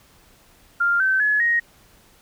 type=tone with pitch steps; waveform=sine; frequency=1396.9 / 1541 / 1700 / 1875.4 Hz; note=F6 / G6 / G#6 / A#6; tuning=0 / -30 / +40 / +10 cents; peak=-16 dBFS; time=0.8-1.6 s; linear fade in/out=10 ms; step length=200 ms; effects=pink hiss -54 dBFS RMS until 2.21 s